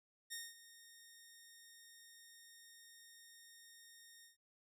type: tone with ADSR envelope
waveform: 10% pulse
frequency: 1847 Hz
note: A#6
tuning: 16 cents flat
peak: -34 dBFS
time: 0.3-4.37 s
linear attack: 27 ms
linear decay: 210 ms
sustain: -16 dB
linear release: 130 ms
effects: none